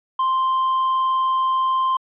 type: tone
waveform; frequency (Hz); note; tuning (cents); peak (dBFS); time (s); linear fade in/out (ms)
triangle; 1046.5; C6; 0; -15; 0.19-1.97; 5
effects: resampled to 8000 Hz